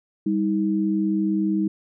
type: tone pair together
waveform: sine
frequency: 197.86 / 317.6 Hz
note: G3 / D#4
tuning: +16 / +36 cents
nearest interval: minor sixth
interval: 820 cents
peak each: -22 dBFS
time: 0.26-1.68 s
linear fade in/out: 5 ms
effects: none